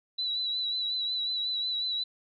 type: tone with vibrato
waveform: sine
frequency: 3951 Hz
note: B7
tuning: in tune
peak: -28 dBFS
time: 0.18-2.04 s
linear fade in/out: 10 ms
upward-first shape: triangle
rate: 5.5 Hz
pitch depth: 45 cents each way
effects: none